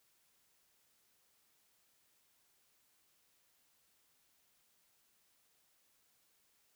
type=silence; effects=white hiss -74 dBFS RMS until 6.75 s